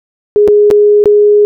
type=tone with dropouts; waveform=sine; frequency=415.3 Hz; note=G#4; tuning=in tune; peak=-3 dBFS; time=0.36-1.45 s; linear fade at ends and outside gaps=0 ms; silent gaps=0.477-0.484 / 0.703-0.711 / 1.04-1.057 s; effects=none